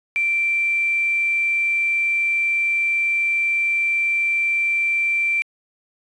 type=tone with quantisation; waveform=sine; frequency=2349 Hz; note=D7; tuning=in tune; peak=-17 dBFS; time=0.16-5.42 s; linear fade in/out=0 ms; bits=7; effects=resampled to 22050 Hz